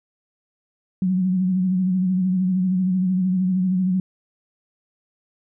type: tone with vibrato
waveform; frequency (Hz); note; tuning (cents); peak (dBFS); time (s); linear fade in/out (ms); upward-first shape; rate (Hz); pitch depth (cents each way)
sine; 185; F#3; 0; -17; 1.02-4; 2; sine; 13; 49
effects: none